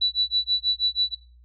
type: tone with tremolo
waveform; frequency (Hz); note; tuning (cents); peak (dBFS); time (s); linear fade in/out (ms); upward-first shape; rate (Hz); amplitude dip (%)
sine; 3951; B7; 0; -17; 0.01-1.15; 10; sine; 6.2; 100
effects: noise-tail reverb RT60 0.4 s tail -20 dB re dry + added 60 Hz sine -49 dBFS peak until 1.44 s